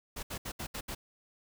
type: noise bursts at uneven times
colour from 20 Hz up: pink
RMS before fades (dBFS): -39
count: 6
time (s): 0.16-0.23 / 0.3-0.38 / 0.45-0.52 / 0.59-0.67 / 0.74-0.81 / 0.88-0.95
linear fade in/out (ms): 10
effects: none